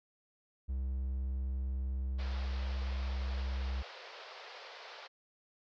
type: tone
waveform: triangle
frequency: 65.41 Hz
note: C2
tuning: in tune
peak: -31 dBFS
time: 0.68-3.83 s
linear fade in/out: 20 ms
type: band-pass noise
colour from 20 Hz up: pink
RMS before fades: -50 dBFS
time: 2.18-5.08 s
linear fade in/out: 20 ms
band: 450 to 5100 Hz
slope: 48 dB/octave
effects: none